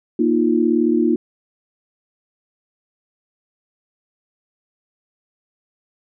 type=chord; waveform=sine; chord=Bb suspended fourth; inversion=none; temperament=equal with one note detuned; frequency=235.9 / 311.1 / 349.2 Hz; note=Bb3 / Eb4 / F4; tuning=+21 / 0 / 0 cents; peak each=-18 dBFS; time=0.19-1.16 s; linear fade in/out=5 ms; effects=none